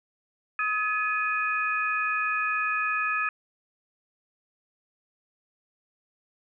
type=tone cluster; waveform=sine; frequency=1269 / 1706 / 2488 Hz; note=D#6 / G#6 / D#7; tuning=+34 / +46 / -1 cents; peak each=-28 / -29 / -29 dBFS; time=0.59-3.29 s; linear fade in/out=2 ms; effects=none